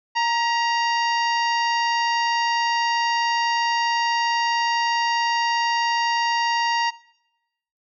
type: harmonic tone with a mistuned harmonic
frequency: 932.3 Hz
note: A#5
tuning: in tune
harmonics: 1 / 2 / 3 / 4 / 5 / 6 / 7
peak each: -20 / -26 / -28 / -39 / -31 / -36 / -44 dBFS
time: 0.15-6.91 s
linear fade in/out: 20 ms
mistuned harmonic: 2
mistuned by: +43 cents
effects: noise-tail reverb RT60 0.9 s tail -21 dB re dry